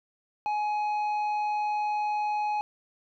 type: tone with tanh clipping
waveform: sine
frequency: 840 Hz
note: G#5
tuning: 19 cents sharp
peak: -27 dBFS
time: 0.46-2.61 s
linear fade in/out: 0 ms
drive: 7 dB
effects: none